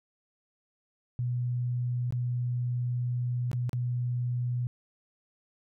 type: tone with dropouts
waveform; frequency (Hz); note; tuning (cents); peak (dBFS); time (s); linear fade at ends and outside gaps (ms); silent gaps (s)
sine; 122.7; B2; -11; -27; 1.19-4.67; 0; 2.107-2.124 / 3.515-3.531 / 3.694-3.731
effects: none